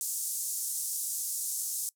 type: band-pass noise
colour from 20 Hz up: white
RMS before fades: -34 dBFS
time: 0.01-1.89 s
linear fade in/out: 0 ms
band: 6500 to 12000 Hz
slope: 24 dB/octave
effects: noise-tail reverb RT60 0.1 s tail -22 dB re dry